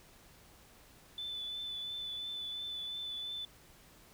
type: tone with vibrato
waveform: triangle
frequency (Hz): 3500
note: A7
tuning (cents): -10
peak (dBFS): -35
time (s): 1.18-3.45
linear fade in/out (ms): 2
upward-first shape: triangle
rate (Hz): 2.9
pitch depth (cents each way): 20
effects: tanh soft clip ceiling -36 dBFS + pink hiss -60 dBFS RMS until 4.13 s